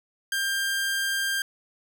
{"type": "tone", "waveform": "sawtooth", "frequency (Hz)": 1593, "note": "G6", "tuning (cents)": 27, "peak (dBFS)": -21, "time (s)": [0.32, 1.42], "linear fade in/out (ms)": 2, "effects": []}